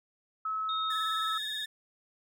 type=tone with pitch glide; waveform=sine; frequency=1293 to 1301.2 Hz; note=E6 to E6; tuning=-34 to -23 cents; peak=-30 dBFS; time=0.45-1.38 s; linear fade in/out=5 ms; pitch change=+11 cents; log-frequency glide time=0.91-1.07 s
type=tone; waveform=sine; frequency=3700 Hz; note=A#7; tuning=14 cents flat; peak=-34 dBFS; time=0.69-1.65 s; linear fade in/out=2 ms
type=tone with vibrato; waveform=30% pulse; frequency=1728 Hz; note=A6; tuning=32 cents flat; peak=-36 dBFS; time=0.9-1.66 s; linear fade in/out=5 ms; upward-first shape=sine; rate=19 Hz; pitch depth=51 cents each way
effects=none